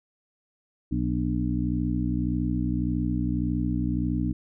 harmonic tone with a mistuned harmonic, 61.74 Hz, B1, in tune, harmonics 1 / 2 / 3 / 4 / 5, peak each -30 / -30 / -30 / -30 / -30 dBFS, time 0.91-4.33 s, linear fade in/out 10 ms, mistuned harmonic 5, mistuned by -50 cents, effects none

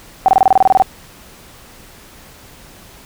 sine tone bursts, 764 Hz, G5, 45 cents flat, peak -5 dBFS, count 12, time 0.26-0.822 s, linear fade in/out 0 ms, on 23 ms, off 26 ms, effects pink hiss -41 dBFS RMS until 3.05 s

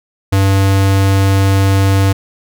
square tone, 97.4 Hz, G2, 11 cents flat, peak -9 dBFS, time 0.32-2.13 s, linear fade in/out 10 ms, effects none

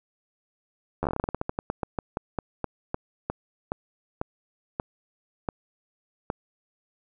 slowing click train, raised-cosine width 1 ms, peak -13 dBFS, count 28, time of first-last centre 1.03-6.301 s, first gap 11 ms, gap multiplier 1.18, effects none

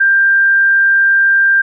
sine tone, 1587 Hz, G6, 21 cents sharp, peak -7 dBFS, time 0-1.62 s, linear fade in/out 10 ms, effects none

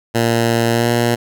10% pulse tone with pitch glide, 116.2 to 118.64 Hz, A#2 to A#2, -5 to +31 cents, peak -5 dBFS, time 0.14-1.16 s, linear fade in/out 20 ms, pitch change +36 cents, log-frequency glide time 0.71-0.89 s, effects none

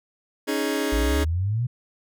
sawtooth chord, C# suspended second, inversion none, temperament just, 277.2 / 311.8 / 415.8 Hz, C#4 / D#4 / G#4, 0 / +4 / +2 cents, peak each -23 dBFS, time 0.47-1.25 s, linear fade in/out 20 ms
sine exponential sweep, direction up, 51.91 to 127.3 Hz, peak -21 dBFS, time 0.92-1.67 s, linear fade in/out 10 ms
effects none

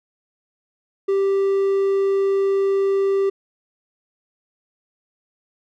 triangle tone, 392 Hz, G4, in tune, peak -14 dBFS, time 1.08-3.3 s, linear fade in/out 10 ms, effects none

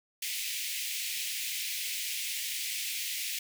pink high-pass noise, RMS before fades -35 dBFS, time 0.22-3.39 s, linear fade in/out 5 ms, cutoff 2100 Hz, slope 48 dB/octave, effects none

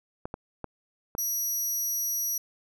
clicks, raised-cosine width 1 ms, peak -20 dBFS, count 4, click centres 0.255 / 0.341 / 0.643 / 1.151 s
20% pulse tone, 5800 Hz, F#8, 35 cents flat, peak -22 dBFS, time 1.18-2.38 s, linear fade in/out 5 ms
effects none

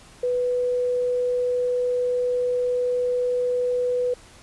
sine tone, 494.6 Hz, B4, 3 cents sharp, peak -20 dBFS, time 0.23-4.14 s, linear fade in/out 5 ms, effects pink hiss -49 dBFS RMS until 4.42 s + resampled to 24000 Hz

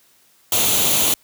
white noise with comb filter, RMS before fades -17 dBFS, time 0.52-1.14 s, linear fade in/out 2 ms, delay 0.29 ms, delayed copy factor +0.6, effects white hiss -56 dBFS RMS until 1.23 s + high-pass 60 Hz 12 dB/octave

